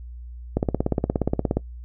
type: click train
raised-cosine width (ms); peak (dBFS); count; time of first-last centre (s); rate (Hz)
2; -7; 18; 0.57-1.57; 17
effects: noise-tail reverb RT60 0.1 s tail -21 dB re dry + added 60 Hz sine -35 dBFS peak until 1.84 s